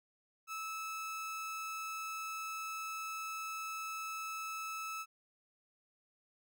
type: tone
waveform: 30% pulse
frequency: 1305 Hz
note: E6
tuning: 18 cents flat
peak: -37 dBFS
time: 0.47-5.06 s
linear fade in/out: 50 ms
effects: none